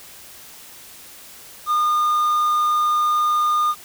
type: tone with quantisation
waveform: triangle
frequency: 1217 Hz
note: D#6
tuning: 39 cents flat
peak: -14 dBFS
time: 1.66-3.75 s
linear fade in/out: 50 ms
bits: 7
effects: white hiss -42 dBFS RMS until 3.84 s